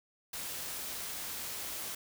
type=noise; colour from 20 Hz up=white; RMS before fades=-40 dBFS; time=0.33-1.95 s; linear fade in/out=5 ms; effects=none